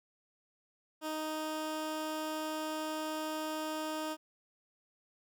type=tone; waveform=15% pulse; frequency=311.1 Hz; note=D#4; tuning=in tune; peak=-29 dBFS; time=1.01-4.17 s; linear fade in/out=50 ms; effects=none